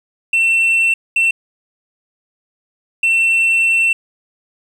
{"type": "tone bursts at uneven times", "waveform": "sine", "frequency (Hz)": 2695, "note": "E7", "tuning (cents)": 38, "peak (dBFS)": -8, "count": 3, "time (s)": [[0.33, 0.94], [1.16, 1.31], [3.03, 3.93]], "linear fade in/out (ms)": 5, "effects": ["tanh soft clip ceiling -10 dBFS", "7-bit"]}